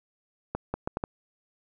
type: accelerating click train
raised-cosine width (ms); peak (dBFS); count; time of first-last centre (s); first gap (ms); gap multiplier
1; -15; 5; 0.55-1.039; 190; 0.71
effects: none